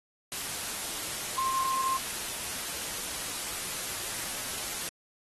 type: tone in noise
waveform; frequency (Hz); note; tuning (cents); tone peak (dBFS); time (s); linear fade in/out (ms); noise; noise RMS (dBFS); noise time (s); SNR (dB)
sine; 1058; C6; +19; -27; 1.38-1.97; 0; white; -35; 0.32-4.89; +5
effects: AAC 32 kbps